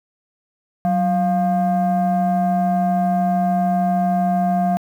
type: tone pair together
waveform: sine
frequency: 185.92 / 701 Hz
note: F#3 / F5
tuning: +9 / +6 cents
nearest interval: octave + major seventh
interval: 2297 cents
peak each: -16 dBFS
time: 0.85-4.77 s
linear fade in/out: 0 ms
effects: tanh soft clip ceiling -12 dBFS + 8-bit